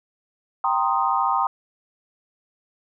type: chord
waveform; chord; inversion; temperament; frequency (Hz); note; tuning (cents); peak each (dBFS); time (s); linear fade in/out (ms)
sine; C minor seventh; second; equal; 784 / 932.3 / 1046.5 / 1244.5; G5 / Bb5 / C6 / Eb6; 0 / 0 / 0 / 0; -24; 0.64-1.47; 2
effects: none